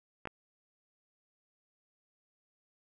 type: clicks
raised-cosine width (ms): 0.5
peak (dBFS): -24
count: 2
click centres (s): 0.255 / 0.273
effects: none